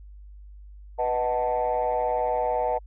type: chord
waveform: sine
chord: B dominant seventh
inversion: none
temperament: equal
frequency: 493.9 / 622.3 / 740 / 880 Hz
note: B4 / D#5 / F#5 / A5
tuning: 0 / 0 / 0 / 0 cents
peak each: -27 dBFS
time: 0.98-2.79 s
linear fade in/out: 20 ms
effects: tanh soft clip ceiling -16 dBFS + added 50 Hz sine -42 dBFS peak until 2.86 s